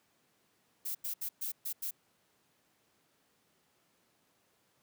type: noise bursts at uneven times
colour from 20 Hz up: violet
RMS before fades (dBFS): -37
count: 6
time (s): 0.85-0.95 / 1.04-1.14 / 1.21-1.29 / 1.41-1.52 / 1.65-1.73 / 1.82-1.91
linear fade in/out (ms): 10
effects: pink hiss -72 dBFS RMS until 4.82 s + high-pass 150 Hz 12 dB/octave